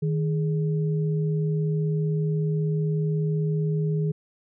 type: tone pair together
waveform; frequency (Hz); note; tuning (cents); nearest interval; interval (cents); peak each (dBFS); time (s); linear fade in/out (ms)
sine; 155.8 / 416.5; D#3 / G#4; +3 / +5; octave + perfect fourth; 1702; -22 / -31; 0.02-4.12; 10
effects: none